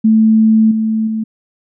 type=tone with level steps; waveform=sine; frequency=220 Hz; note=A3; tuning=in tune; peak=-6 / -12 / -15 dBFS; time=0.04-1.24 s; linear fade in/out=10 ms; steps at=0.71 / 1.07 s; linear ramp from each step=5 ms; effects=none